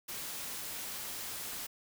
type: noise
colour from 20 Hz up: white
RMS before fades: -41 dBFS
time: 0.08-1.67 s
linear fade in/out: 10 ms
effects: none